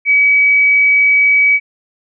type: tone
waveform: sine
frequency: 2276 Hz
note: C#7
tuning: 45 cents sharp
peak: -7 dBFS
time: 0.05-1.6 s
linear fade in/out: 50 ms
effects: none

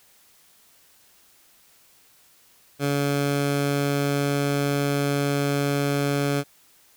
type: tone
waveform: 15% pulse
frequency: 142.1 Hz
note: C#3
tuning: 43 cents sharp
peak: -15 dBFS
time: 2.79-6.44 s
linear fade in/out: 50 ms
effects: white hiss -57 dBFS RMS until 6.96 s

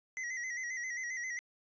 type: tone with vibrato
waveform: square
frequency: 1975.5 Hz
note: B6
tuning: in tune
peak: -37 dBFS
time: 0.17-1.39 s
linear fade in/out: 0 ms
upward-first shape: square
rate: 7.5 Hz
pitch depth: 58 cents each way
effects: resampled to 16000 Hz

